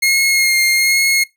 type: tone with vibrato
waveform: sawtooth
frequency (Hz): 2144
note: C7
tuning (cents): +42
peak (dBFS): -8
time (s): 0.02-1.24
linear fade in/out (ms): 10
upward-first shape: sine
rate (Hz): 1.2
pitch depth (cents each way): 19
effects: noise-tail reverb RT60 0.2 s tail -21 dB re dry